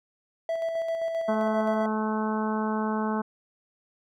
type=tone with tremolo; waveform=triangle; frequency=659.3 Hz; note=E5; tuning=in tune; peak=-23 dBFS; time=0.49-1.86 s; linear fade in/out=2 ms; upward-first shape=square; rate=7.6 Hz; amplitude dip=35%
type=harmonic tone; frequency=216.4 Hz; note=A3; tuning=29 cents flat; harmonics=1 / 2 / 3 / 4 / 5 / 6 / 7; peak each=-27 / -33 / -37 / -33 / -35 / -39 / -40 dBFS; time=1.28-3.22 s; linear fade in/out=10 ms
effects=none